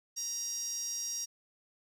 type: tone with high-pass filter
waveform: sawtooth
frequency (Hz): 942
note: A#5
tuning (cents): +18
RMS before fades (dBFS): -37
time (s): 0.16-1.26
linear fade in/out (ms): 20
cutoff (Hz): 5600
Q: 9.7
effects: none